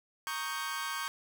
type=chord; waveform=sawtooth; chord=Eb dominant seventh; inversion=second; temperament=equal; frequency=932.3 / 1108.7 / 1244.5 / 1568 Hz; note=Bb5 / Db6 / Eb6 / G6; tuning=0 / 0 / 0 / 0 cents; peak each=-39 / -34 / -40 / -35 dBFS; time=0.27-1.08 s; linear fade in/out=0 ms; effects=none